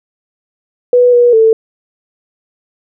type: tone with pitch steps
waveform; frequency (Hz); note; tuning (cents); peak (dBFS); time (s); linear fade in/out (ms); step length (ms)
sine; 491.8 / 483.1 / 445.3; B4 / B4 / A4; -7 / -38 / +21; -4; 0.93-1.53; 2; 200
effects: none